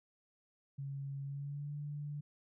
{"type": "tone with pitch glide", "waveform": "sine", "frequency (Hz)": [138.59, 146.49], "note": ["C#3", "D3"], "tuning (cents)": [0, -4], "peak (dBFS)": -39, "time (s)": [0.78, 2.21], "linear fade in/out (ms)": 10, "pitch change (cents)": 96, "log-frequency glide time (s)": [1.23, 1.74], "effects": []}